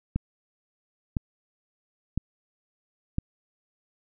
click train, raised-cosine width 5 ms, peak -13 dBFS, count 4, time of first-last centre 0.16-3.184 s, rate 0.992 Hz, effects none

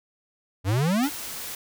square exponential sweep, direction up, 88.6 to 313 Hz, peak -21 dBFS, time 0.64-1.1 s, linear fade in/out 50 ms
white noise, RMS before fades -35 dBFS, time 1.03-1.55 s, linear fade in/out 2 ms
effects none

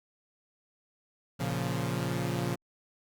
sawtooth chord, Bb minor, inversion none, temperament equal, 116.54 / 138.59 / 174.61 Hz, Bb2 / Db3 / F3, 0 / 0 / 0 cents, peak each -30 dBFS, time 1.39-2.56 s, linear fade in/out 20 ms, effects Opus 48 kbps

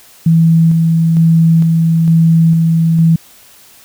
sine tone with tremolo, 164.1 Hz, E3, 8 cents flat, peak -5 dBFS, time 0.26-3.16 s, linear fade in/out 5 ms, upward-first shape square, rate 1.1 Hz, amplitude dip 25%, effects white hiss -42 dBFS RMS until 3.84 s

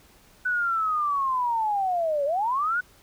sine linear two-way sweep, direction down then up, 1500 to 550 to 1500 Hz, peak -22 dBFS, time 0.45-2.81 s, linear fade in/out 10 ms, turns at 2.25 s, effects pink hiss -56 dBFS RMS until 3.02 s

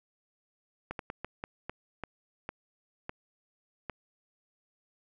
slowing click train, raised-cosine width 0.5 ms, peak -21 dBFS, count 10, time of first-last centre 0.91-3.897 s, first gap 82 ms, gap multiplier 1.33, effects none

